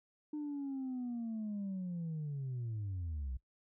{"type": "linear sweep", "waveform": "sine", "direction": "down", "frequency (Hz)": [303.1, 59.7], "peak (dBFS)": -35, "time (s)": [0.33, 3.37], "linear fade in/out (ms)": 5, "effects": ["noise-tail reverb RT60 0.1 s tail -21 dB re dry", "tanh soft clip ceiling -35 dBFS"]}